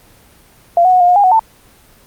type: tone with pitch steps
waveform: sine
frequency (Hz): 689 / 738 / 732 / 708 / 718 / 812 / 741 / 892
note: F5 / F#5 / F#5 / F5 / F5 / G#5 / F#5 / A5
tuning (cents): -24 / -5 / -19 / +23 / +48 / -39 / +2 / +23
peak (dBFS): -6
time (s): 0.77-1.394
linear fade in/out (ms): 2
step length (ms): 78
effects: pink hiss -46 dBFS RMS until 2.06 s + Opus 24 kbps